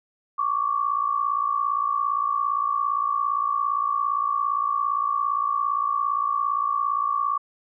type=tone pair together; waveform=sine; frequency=1108.7 / 1166.2 Hz; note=C#6 / D6; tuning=0 / -13 cents; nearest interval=minor second; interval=87 cents; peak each=-24 dBFS; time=0.38-7.38 s; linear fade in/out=10 ms; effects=none